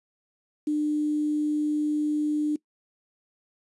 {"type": "tone with quantisation", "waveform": "sine", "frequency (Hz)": 300, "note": "D4", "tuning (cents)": 37, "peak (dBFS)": -22, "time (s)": [0.67, 2.56], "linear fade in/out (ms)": 5, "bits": 8, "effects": ["noise-tail reverb RT60 0.1 s tail -21 dB re dry", "resampled to 24000 Hz"]}